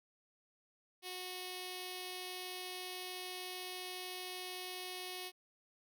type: tone with notch filter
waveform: 5% pulse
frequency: 366.3 Hz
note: F#4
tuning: 17 cents flat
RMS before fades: -45 dBFS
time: 1.02-5.32 s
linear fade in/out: 50 ms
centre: 1400 Hz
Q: 0.99
effects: none